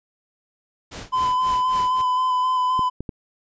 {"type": "noise with tremolo", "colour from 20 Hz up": "pink", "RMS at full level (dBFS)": -34, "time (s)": [0.91, 2.02], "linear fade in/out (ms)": 10, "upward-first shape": "sine", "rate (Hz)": 3.7, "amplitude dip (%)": 95}
{"type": "tone with vibrato", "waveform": "triangle", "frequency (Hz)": 1013, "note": "B5", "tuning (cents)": 44, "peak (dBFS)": -16, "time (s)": [1.12, 2.9], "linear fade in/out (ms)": 20, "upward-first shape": "square", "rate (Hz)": 3.8, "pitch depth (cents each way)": 14}
{"type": "clicks", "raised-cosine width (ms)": 3, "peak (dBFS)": -17, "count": 3, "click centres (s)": [2.793, 3.006, 3.092]}
{"effects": ["resampled to 16000 Hz"]}